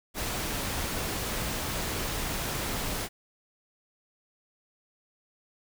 pink noise, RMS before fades -32 dBFS, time 0.14-3.09 s, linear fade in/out 50 ms, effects none

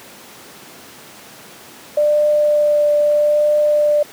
sine tone with vibrato, 594 Hz, D5, 20 cents sharp, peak -11 dBFS, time 1.97-4.03 s, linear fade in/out 5 ms, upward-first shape triangle, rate 0.79 Hz, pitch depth 11 cents each way, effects pink hiss -39 dBFS RMS until 4.12 s + high-pass 200 Hz 12 dB/octave

